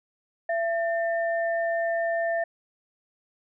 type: tone pair together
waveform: sine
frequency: 672 / 1798.8 Hz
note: E5 / A6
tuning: +33 / +38 cents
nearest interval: octave + perfect fourth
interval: 1705 cents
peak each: -24 / -31 dBFS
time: 0.49-2.44 s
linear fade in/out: 5 ms
effects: none